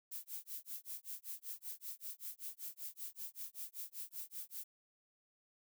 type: noise with tremolo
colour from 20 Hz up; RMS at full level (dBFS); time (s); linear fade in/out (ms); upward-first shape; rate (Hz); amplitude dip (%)
violet; -44; 0.11-4.64; 10; sine; 5.2; 100
effects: none